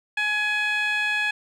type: tone with band-pass filter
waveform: 15% pulse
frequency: 841 Hz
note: G#5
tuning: 22 cents sharp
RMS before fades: -24 dBFS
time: 0.17-1.31 s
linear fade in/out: 5 ms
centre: 2100 Hz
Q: 2.1
effects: none